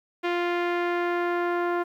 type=tone with low-pass filter sweep; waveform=sawtooth; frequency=349.2 Hz; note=F4; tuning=in tune; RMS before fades=-26 dBFS; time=0.23-1.84 s; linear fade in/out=20 ms; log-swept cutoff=2600 to 1400 Hz; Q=1.5; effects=10-bit